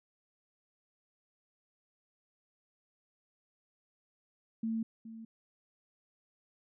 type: tone with echo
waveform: sine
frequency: 224.7 Hz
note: A3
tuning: 37 cents sharp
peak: -31 dBFS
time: 4.63-4.83 s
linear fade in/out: 5 ms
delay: 420 ms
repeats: 1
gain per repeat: -13 dB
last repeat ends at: 5.25 s
effects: none